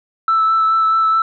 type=tone with vibrato; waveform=sine; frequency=1318.5 Hz; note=E6; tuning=in tune; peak=-10 dBFS; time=0.28-1.22 s; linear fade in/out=2 ms; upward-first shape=sine; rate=4.7 Hz; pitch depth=12 cents each way; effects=tanh soft clip ceiling -8 dBFS